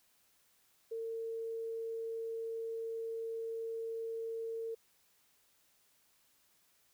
sine tone, 453.8 Hz, A#4, 47 cents flat, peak -37 dBFS, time 0.91-4.75 s, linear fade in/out 10 ms, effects white hiss -71 dBFS RMS until 6.93 s

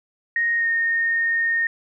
sine tone with pitch glide, 1864.7 to 1841.2 Hz, A#6 to A#6, 0 to -22 cents, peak -18 dBFS, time 0.36-1.67 s, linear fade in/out 2 ms, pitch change -22 cents, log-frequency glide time 0.57-0.67 s, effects none

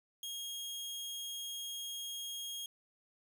sawtooth tone, 3260 Hz, G#7, 33 cents flat, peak -37 dBFS, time 0.23-2.66 s, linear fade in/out 2 ms, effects 11-bit

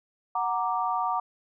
sine chord, Gb augmented, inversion none, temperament equal, 740 / 932.3 / 1174.7 Hz, Gb5 / Bb5 / D6, 0 / 0 / 0 cents, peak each -29 dBFS, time 0.35-1.2 s, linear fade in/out 5 ms, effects none

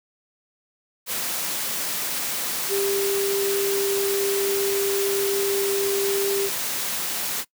sine tone in noise, 396.3 Hz, G4, 19 cents sharp, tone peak -22 dBFS, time 2.68-6.5 s, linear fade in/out 50 ms, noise white, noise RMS -27 dBFS, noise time 1.06-7.45 s, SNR +2 dB, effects noise-tail reverb RT60 0.1 s tail -21 dB re dry + high-pass 150 Hz 12 dB/octave

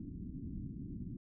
white low-pass noise, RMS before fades -44 dBFS, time 0-1.17 s, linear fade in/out 2 ms, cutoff 290 Hz, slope 48 dB/octave, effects none

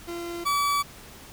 40% pulse tone pair in turn, 343.1 / 1146.4 Hz, F4 / D6, -31 / -42 cents, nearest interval octave + major sixth, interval 2089 cents, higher second, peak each -31 / -21 dBFS, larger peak second, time 0.07-0.45 / 0.45-0.83 s, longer neither, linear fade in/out 20 ms, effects pink hiss -46 dBFS RMS until 1.32 s

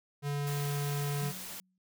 square tone, 143.7 Hz, D3, 37 cents flat, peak -32 dBFS, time 0.22-1.33 s, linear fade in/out 50 ms
white noise, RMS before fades -43 dBFS, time 0.47-1.6 s, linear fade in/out 0 ms
sine tone with exponential decay, 185 Hz, F#3, in tune, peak -37 dBFS, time 1.22-1.78 s, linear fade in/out 2 ms, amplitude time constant 120 ms
effects none

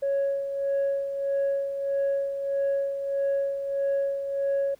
sine tone with tremolo, 554.4 Hz, C#5, in tune, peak -20 dBFS, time 0.02-4.75 s, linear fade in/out 10 ms, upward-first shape sine, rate 1.6 Hz, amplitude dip 60%, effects tanh soft clip ceiling -20 dBFS + pink hiss -62 dBFS RMS until 4.79 s

